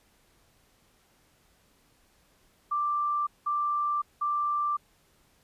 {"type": "tone bursts", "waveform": "sine", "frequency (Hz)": 1178, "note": "D6", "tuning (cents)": 5, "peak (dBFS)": -25, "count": 3, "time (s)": [2.71, 4.77], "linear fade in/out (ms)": 10, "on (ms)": 560, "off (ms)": 190, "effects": ["pink hiss -65 dBFS RMS until 5.43 s", "resampled to 32000 Hz"]}